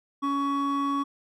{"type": "tone pair together", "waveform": "triangle", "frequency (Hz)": [280.4, 1119.9], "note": ["C#4", "C#6"], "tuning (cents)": [20, 17], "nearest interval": "2 octaves", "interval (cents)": 2397, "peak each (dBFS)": -24, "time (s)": [0.22, 1.04], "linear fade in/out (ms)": 20, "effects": ["tanh soft clip ceiling -18 dBFS"]}